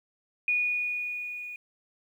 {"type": "tone with level ramp", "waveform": "sine", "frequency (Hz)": 2458, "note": "D#7", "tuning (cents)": -22, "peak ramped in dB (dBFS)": [-22, -37], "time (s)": [0.48, 1.56], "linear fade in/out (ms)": 2, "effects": ["10-bit"]}